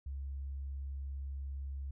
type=tone; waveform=sine; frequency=68.7 Hz; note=C#2; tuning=15 cents flat; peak=-37 dBFS; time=0.06-1.91 s; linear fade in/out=5 ms; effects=tanh soft clip ceiling -33 dBFS